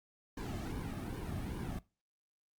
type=noise with flanger; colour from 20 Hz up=brown; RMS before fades=-40 dBFS; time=0.37-1.79 s; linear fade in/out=5 ms; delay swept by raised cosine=1.5 to 2.09 ms; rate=2.5 Hz; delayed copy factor=-0.7; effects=noise-tail reverb RT60 0.3 s tail -21 dB re dry + Opus 48 kbps